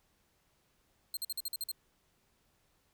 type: tone bursts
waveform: 15% pulse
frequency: 4186 Hz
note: C8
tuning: in tune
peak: -28 dBFS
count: 8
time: 1.14-1.716 s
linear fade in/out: 2 ms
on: 30 ms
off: 48 ms
effects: pink hiss -73 dBFS RMS until 2.93 s